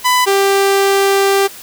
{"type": "tone pair in turn", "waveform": "sawtooth", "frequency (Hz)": [999, 393.8], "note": ["B5", "G4"], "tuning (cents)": [20, 8], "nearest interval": "octave + major third", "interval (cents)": 1612, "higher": "first", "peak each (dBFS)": -6, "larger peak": "neither", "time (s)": [[0.04, 0.26], [0.26, 1.48]], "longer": "second", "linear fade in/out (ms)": 20, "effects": ["white hiss -34 dBFS RMS until 1.62 s"]}